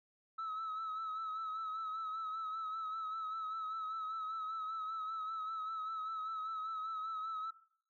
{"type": "tone with vibrato", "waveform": "sine", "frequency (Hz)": 1297, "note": "E6", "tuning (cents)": -28, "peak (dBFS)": -36, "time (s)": [0.38, 7.51], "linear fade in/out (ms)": 10, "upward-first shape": "sine", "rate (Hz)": 5.1, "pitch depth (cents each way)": 40, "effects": ["noise-tail reverb RT60 0.6 s tail -19 dB re dry", "tanh soft clip ceiling -36 dBFS"]}